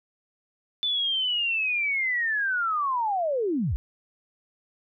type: linear sweep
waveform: sine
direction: down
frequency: 3520 to 45.43 Hz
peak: -23 dBFS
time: 0.83-3.76 s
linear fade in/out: 0 ms
effects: none